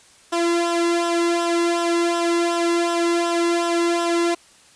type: tone with flanger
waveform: sawtooth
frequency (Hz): 341.3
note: F4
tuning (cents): -40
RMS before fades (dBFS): -20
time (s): 0.32-4.35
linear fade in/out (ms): 10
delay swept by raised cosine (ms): 0.44 to 1.32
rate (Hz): 2.7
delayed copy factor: -0.75
effects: white hiss -51 dBFS RMS until 4.75 s + resampled to 22050 Hz